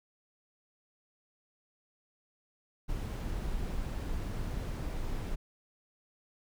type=noise; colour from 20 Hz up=brown; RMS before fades=-35 dBFS; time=2.88-5.36 s; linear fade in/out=20 ms; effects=none